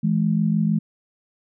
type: tone pair together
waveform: sine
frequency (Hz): 164.81 / 211.3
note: E3 / G#3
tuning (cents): 0 / +30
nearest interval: major third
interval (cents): 430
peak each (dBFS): -20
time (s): 0.03-0.79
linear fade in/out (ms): 10
effects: none